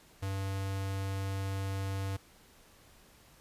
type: tone with notch filter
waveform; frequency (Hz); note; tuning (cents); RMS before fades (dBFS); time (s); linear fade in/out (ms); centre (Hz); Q
square; 97.2; G2; -14; -35; 0.22-2.17; 10; 230; 1.9
effects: pink hiss -60 dBFS RMS until 3.4 s + resampled to 32000 Hz